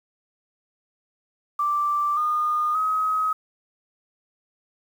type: tone with pitch steps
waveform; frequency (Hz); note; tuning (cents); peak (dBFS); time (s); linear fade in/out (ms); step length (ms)
sine; 1174.7 / 1221.1 / 1269.2; D6 / D#6 / D#6; 0 / -33 / +34; -20; 1.59-3.33; 5; 580
effects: 8-bit